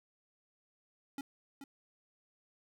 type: tone with echo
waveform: square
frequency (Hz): 277.2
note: C#4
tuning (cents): 0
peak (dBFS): -39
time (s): 1.18-1.21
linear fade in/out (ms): 2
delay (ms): 430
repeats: 1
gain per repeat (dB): -8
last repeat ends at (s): 1.64
effects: none